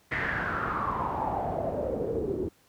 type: noise with low-pass filter sweep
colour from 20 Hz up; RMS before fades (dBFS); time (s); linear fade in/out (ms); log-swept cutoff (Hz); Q
pink; -30; 0.11-2.49; 10; 2000 to 350; 6.3
effects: pink hiss -63 dBFS RMS until 2.68 s + high-pass 60 Hz 12 dB/octave